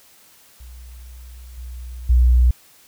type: tone with level steps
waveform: sine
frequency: 61.3 Hz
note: B1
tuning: 12 cents flat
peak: -36 / -30 / -10 dBFS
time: 0.6-2.51 s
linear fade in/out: 5 ms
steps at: 1.57 / 2.09 s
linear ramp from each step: 10 ms
effects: white hiss -51 dBFS RMS until 2.87 s